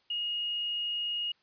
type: tone with quantisation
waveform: sine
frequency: 2869 Hz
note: F7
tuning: 46 cents sharp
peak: -30 dBFS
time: 0.1-1.32 s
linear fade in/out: 5 ms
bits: 10
effects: white hiss -69 dBFS RMS until 1.42 s + resampled to 11025 Hz